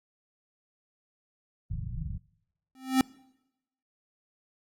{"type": "low-pass noise", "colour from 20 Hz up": "white", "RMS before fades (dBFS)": -35, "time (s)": [1.7, 2.18], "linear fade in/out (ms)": 5, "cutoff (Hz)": 160, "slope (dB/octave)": 48}
{"type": "tone with exponential growth", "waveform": "square", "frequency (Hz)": 261.6, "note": "C4", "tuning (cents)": 0, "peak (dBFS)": -17, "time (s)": [2.75, 3.01], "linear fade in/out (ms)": 1, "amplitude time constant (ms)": 55}
{"effects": ["noise-tail reverb RT60 0.9 s tail -24 dB re dry", "AAC 64 kbps"]}